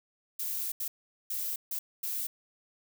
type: noise bursts at uneven times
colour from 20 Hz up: violet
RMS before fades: -34 dBFS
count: 5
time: 0.39-0.72 / 0.8-0.88 / 1.3-1.56 / 1.71-1.79 / 2.03-2.27 s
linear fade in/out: 5 ms
effects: none